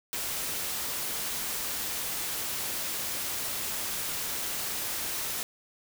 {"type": "noise", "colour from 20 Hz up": "white", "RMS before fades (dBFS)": -33, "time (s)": [0.13, 5.43], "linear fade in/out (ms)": 0, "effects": []}